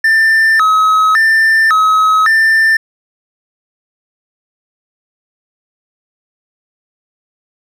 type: tone with vibrato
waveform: triangle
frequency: 1510 Hz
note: F#6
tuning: 35 cents sharp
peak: -5 dBFS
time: 0.04-2.77 s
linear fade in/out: 5 ms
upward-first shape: square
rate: 0.9 Hz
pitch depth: 290 cents each way
effects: none